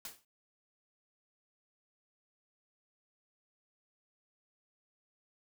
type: noise with exponential decay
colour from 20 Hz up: white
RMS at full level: -40 dBFS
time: 0.05-0.25 s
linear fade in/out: 2 ms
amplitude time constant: 43 ms
effects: none